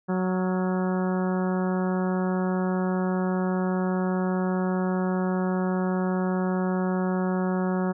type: harmonic tone with a mistuned harmonic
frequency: 185 Hz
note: F#3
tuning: in tune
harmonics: 1 / 2 / 3 / 4 / 5 / 6 / 7 / 8 / 9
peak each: -24 / -30 / -34 / -36 / -38 / -40 / -41 / -42 / -43 dBFS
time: 0.08-7.93 s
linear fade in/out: 20 ms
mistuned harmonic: 8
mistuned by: -65 cents
effects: none